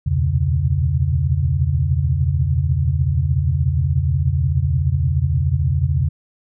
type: tone cluster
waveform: sine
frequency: 72.1 / 85.6 / 122.8 / 129.2 / 139.4 Hz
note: D2 / F2 / B2 / C3 / C#3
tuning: -31 / -34 / -9 / -21 / +10 cents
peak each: -26 / -18 / -23 / -27 / -20 dBFS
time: 0.06-6.09 s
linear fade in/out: 10 ms
effects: none